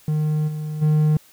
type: tone with level steps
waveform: triangle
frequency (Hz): 153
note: D#3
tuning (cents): -29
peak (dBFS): -16 / -23 / -12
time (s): 0.08-1.17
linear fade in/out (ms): 2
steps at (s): 0.47 / 0.81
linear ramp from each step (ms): 20
effects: white hiss -52 dBFS RMS until 1.32 s